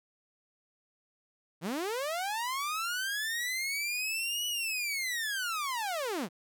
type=linear two-way sweep; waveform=sawtooth; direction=up then down; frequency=146 to 2960 to 146 Hz; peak=-28 dBFS; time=1.61-6.29 s; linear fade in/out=50 ms; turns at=4.47 s; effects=none